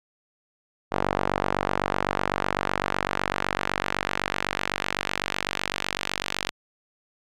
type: tone with band-pass filter sweep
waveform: sawtooth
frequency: 47.93 Hz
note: G1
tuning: 38 cents flat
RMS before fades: -28 dBFS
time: 0.91-6.51 s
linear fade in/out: 20 ms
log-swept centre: 850 to 3200 Hz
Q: 0.94
effects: none